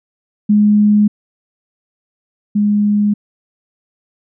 sine tone pair in turn, 208.8 / 207.1 Hz, G#3 / G#3, +10 / -5 cents, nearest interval unison, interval 15 cents, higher first, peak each -7 / -10 dBFS, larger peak first, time 0.49-1.08 / 2.55-3.14 s, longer neither, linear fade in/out 10 ms, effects none

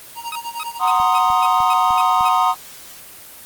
square tone with tremolo, 935 Hz, A#5, 5 cents sharp, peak -24 dBFS, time 0.15-0.81 s, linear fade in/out 50 ms, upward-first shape sine, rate 9.9 Hz, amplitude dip 85%
20% pulse tone bursts, 1266 Hz, D#6, 30 cents sharp, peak -19 dBFS, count 8, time 0.32-2.288 s, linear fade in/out 2 ms, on 36 ms, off 240 ms
triangle chord, C half-diminished seventh, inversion second, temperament equal, 740 / 932.3 / 1046.5 / 1244.5 Hz, Gb5 / Bb5 / C6 / Eb6, 0 / 0 / 0 / 0 cents, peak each -17 dBFS, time 0.79-2.55 s, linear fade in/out 50 ms
click train, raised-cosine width 5 ms, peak -24 dBFS, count 5, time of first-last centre 1-2.208 s, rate 3.31 Hz
effects white hiss -39 dBFS RMS until 3.45 s + Opus 24 kbps

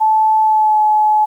sine tone with pitch glide, 871 to 853.6 Hz, A5 to G#5, -18 to +47 cents, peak -9 dBFS, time 0-1.26 s, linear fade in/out 20 ms, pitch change -35 cents, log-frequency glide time 0.41-0.81 s, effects 8-bit

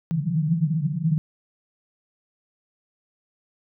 pink band-pass noise, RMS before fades -23 dBFS, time 0.11-1.18 s, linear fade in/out 0 ms, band 150 to 170 Hz, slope 96 dB/octave, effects none

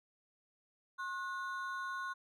triangle ring-modulated tone, 1268 Hz, D#6, 32 cents sharp, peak -33 dBFS, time 0.98-2.14 s, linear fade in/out 20 ms, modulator 194 Hz, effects none

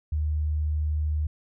sine tone, 76.1 Hz, D#2, 38 cents flat, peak -23 dBFS, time 0.12-1.27 s, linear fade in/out 5 ms, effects none

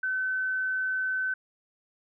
sine tone, 1522 Hz, F#6, 48 cents sharp, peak -26 dBFS, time 0.03-1.34 s, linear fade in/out 5 ms, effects none

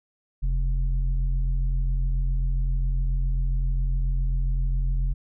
sine tone pair together, 42.11 / 133.7 Hz, E1 / C3, +38 / +38 cents, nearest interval octave + minor sixth, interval 2000 cents, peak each -20 / -30 dBFS, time 0.42-5.14 s, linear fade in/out 20 ms, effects tanh soft clip ceiling -16 dBFS

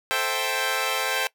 10% pulse chord, A minor seventh, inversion none, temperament equal, 440 / 523.3 / 659.3 / 784 Hz, A4 / C5 / E5 / G5, 0 / 0 / 0 / 0 cents, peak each -22 / -20 / -23 / -20 dBFS, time 0.11-1.27 s, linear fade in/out 0 ms, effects noise-tail reverb RT60 0.1 s tail -20 dB re dry

